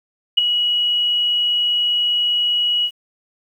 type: tone with ADSR envelope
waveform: sine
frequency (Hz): 2915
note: F#7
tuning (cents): -26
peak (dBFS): -6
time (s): 0.37-2.91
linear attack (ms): 13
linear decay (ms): 8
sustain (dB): -9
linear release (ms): 64
effects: 8-bit